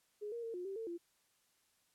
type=tone with pitch steps; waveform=sine; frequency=417.4 / 469.4 / 456.8 / 357.9 / 389.4 / 450.2 / 343 Hz; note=G#4 / A#4 / A#4 / F4 / G4 / A4 / F4; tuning=+9 / +12 / -35 / +42 / -12 / +40 / -31 cents; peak=-40 dBFS; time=0.21-0.98 s; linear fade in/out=20 ms; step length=110 ms; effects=white hiss -75 dBFS RMS until 1.94 s + low-pass 12000 Hz 12 dB/octave